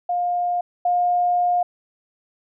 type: tone pair in turn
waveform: sine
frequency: 708 / 710.5 Hz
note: F5 / F5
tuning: +23 / +30 cents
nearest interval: unison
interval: 7 cents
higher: second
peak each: -19 / -16 dBFS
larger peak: second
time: 0.09-0.61 / 0.85-1.63 s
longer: second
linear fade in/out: 5 ms
effects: none